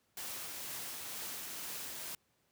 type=noise with tremolo; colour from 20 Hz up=white; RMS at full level=-42 dBFS; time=0.17-2.15 s; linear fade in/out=2 ms; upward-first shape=triangle; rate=2.1 Hz; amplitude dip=25%; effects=pink hiss -75 dBFS RMS until 2.51 s + high-pass 80 Hz 12 dB/octave